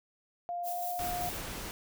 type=tone with pitch glide; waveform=sine; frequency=700 to 711 Hz; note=F5 to F5; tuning=+4 to +31 cents; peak=-33 dBFS; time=0.49-1.29 s; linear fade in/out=0 ms; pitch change=+27 cents; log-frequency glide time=0.64-0.84 s
type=noise with tremolo; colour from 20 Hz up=violet; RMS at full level=-40 dBFS; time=0.63-1.42 s; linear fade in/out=50 ms; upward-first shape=square; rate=5.2 Hz; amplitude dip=30%
type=noise; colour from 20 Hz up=pink; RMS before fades=-40 dBFS; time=0.99-1.71 s; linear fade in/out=0 ms
effects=none